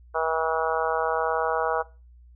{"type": "harmonic tone", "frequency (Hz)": 161.1, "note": "E3", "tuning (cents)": -39, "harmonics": [3, 4, 5, 6, 7, 8, 9], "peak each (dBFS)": [-28, -29, -30, -31, -31, -32, -33], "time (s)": [0.14, 1.83], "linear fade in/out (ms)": 20, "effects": ["noise-tail reverb RT60 0.3 s tail -19 dB re dry", "added 60 Hz sine -48 dBFS peak until 2.35 s"]}